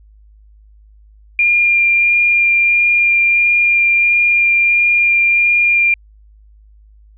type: tone with vibrato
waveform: sine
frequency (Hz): 2400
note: D7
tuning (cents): +37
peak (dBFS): -9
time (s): 1.39-5.94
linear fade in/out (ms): 2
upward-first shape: sine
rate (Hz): 1.5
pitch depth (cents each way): 9
effects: added 52 Hz sine -42 dBFS peak until 7.17 s